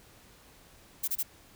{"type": "noise bursts", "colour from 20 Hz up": "violet", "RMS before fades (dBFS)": -30, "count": 3, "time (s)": [1.03, 1.231], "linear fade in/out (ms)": 10, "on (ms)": 49, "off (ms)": 27, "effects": ["pink hiss -57 dBFS RMS until 1.55 s"]}